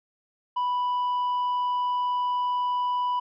sine tone with tanh clipping, 987.8 Hz, B5, in tune, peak -24 dBFS, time 0.56-3.2 s, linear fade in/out 10 ms, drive 3 dB, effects none

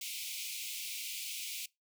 pink high-pass noise, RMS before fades -41 dBFS, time 0.01-1.66 s, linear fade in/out 5 ms, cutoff 2200 Hz, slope 96 dB/octave, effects noise-tail reverb RT60 0.2 s tail -23 dB re dry

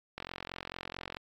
click train, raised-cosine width 0.3 ms, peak -22 dBFS, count 45, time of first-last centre 0.18-1.169 s, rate 44.5 Hz, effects AAC 64 kbps

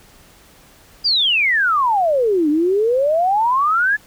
sine exponential two-way sweep, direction down then up, 4948 to 290 to 1736 Hz, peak -13 dBFS, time 1.04-3.97 s, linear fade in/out 20 ms, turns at 2.49 s, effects pink hiss -48 dBFS RMS until 4.06 s

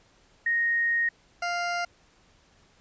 sine / 20% pulse tone pair in turn, 1864.7 / 698.5 Hz, A#6 / F5, 0 / 0 cents, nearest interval octave + perfect fourth, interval 1700 cents, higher first, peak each -22 dBFS, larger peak neither, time 0.46-1.09 / 1.42-1.85 s, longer first, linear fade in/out 5 ms, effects pink hiss -61 dBFS RMS until 2.8 s + resampled to 16000 Hz

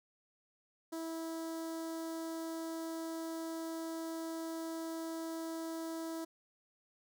sawtooth tone with notch filter, 326.4 Hz, E4, 17 cents flat, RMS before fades -41 dBFS, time 0.92-6.25 s, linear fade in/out 10 ms, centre 2500 Hz, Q 0.74, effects none

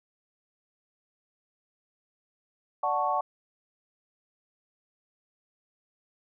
sine chord, D major seventh, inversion none, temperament equal, 587.3 / 740 / 880 / 1108.7 Hz, D5 / F#5 / A5 / C#6, 0 / 0 / 0 / 0 cents, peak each -33 / -29 / -30 / -29 dBFS, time 2.83-3.21 s, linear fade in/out 5 ms, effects none

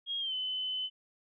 sine tone with pitch glide, 3267 to 3031 Hz, G#7 to F#7, -29 to +41 cents, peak -32 dBFS, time 0.06-0.9 s, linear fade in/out 50 ms, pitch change -130 cents, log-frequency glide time 0.19-0.34 s, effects none

